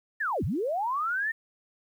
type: linear two-way sweep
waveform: sine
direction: down then up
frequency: 1844 to 69.3 to 1844 Hz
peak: -26 dBFS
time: 0.2-1.32 s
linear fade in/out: 10 ms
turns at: 0.44 s
effects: 10-bit